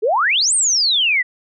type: exponential two-way sweep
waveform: sine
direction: up then down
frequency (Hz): 392.9 to 9030 to 1898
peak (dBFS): -13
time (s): 0.02-1.23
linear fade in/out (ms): 20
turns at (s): 0.54
effects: none